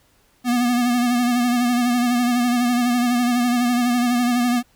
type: tone with vibrato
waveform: square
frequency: 243.3 Hz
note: B3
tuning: 26 cents flat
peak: -17 dBFS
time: 0.44-4.63 s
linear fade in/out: 50 ms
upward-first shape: sine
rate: 12 Hz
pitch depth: 41 cents each way
effects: pink hiss -59 dBFS RMS until 4.75 s